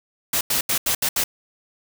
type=noise bursts at uneven times; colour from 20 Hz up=white; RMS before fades=-21 dBFS; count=6; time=0.33-0.41 / 0.5-0.61 / 0.69-0.78 / 0.86-0.95 / 1.02-1.09 / 1.16-1.24 s; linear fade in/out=5 ms; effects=none